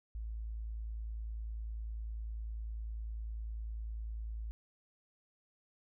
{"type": "tone", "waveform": "sine", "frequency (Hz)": 55, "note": "A1", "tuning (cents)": 0, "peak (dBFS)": -38, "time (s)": [0.15, 4.51], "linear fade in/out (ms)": 0, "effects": []}